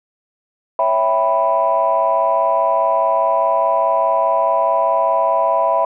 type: chord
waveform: sine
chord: C# half-diminished seventh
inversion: none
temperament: equal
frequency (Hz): 554.4 / 659.3 / 784 / 987.8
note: C#5 / E5 / G5 / B5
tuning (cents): 0 / 0 / 0 / 0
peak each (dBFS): -21 / -16 / -22 / -16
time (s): 0.79-5.85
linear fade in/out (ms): 2
effects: tanh soft clip ceiling -4 dBFS